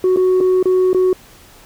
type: tone with dropouts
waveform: sine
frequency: 370 Hz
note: F#4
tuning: in tune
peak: -8 dBFS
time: 0.04-1.13 s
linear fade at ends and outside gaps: 2 ms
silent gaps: 0.162-0.171 / 0.404-0.409 / 0.628-0.656 / 0.931-0.946 s
effects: tanh soft clip ceiling -9 dBFS + pink hiss -44 dBFS RMS until 1.65 s